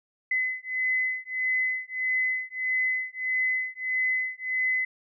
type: beating tone pair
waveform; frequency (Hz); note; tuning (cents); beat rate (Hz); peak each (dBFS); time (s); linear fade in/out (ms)
sine; 2026 / 2027.6; B6 / B6; +44 / +45; 1.6; -28; 0.31-4.85; 5
effects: none